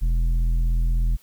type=tone with tanh clipping; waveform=sine; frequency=41.73 Hz; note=E1; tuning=22 cents sharp; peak=-19 dBFS; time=0.01-1.17 s; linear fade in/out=20 ms; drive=8 dB; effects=white hiss -56 dBFS RMS until 1.22 s